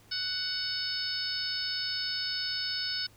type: harmonic tone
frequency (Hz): 743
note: F#5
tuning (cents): +7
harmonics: 2 / 3 / 4 / 5 / 6 / 7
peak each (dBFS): -39 / -45 / -42 / -40 / -35 / -34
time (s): 0.11-3.07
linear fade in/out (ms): 10
effects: added 106 Hz sine -60 dBFS peak until 3.16 s + pink hiss -60 dBFS RMS until 3.16 s